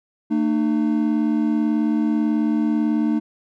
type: tone pair together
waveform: triangle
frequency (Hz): 224.9 / 303.2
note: A3 / D#4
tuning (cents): +38 / -45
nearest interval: perfect fourth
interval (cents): 517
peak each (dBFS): -18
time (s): 0.3-3.2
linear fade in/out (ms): 20
effects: none